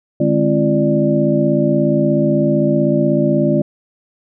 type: tone cluster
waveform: sine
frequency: 150.9 / 207.8 / 264 / 339.7 / 590 Hz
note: D3 / G#3 / C4 / F4 / D5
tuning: +47 / +1 / +16 / -48 / +8 cents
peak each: -18 dBFS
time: 0.2-3.62 s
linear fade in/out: 5 ms
effects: none